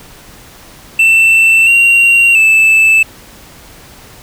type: tone with pitch steps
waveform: triangle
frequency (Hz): 2673 / 2755 / 2633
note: E7 / F7 / E7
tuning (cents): +23 / -24 / -3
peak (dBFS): -3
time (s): 0.99-3.03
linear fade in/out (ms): 5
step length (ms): 680
effects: pink hiss -37 dBFS RMS until 4.22 s